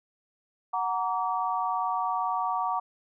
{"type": "chord", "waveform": "sine", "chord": "Gb augmented", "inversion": "none", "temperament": "equal with one note detuned", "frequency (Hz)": [740, 932.3, 1149.8], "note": ["Gb5", "Bb5", "D6"], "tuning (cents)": [0, 0, -37], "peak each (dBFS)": -30, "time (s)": [0.73, 2.8], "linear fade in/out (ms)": 10, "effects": []}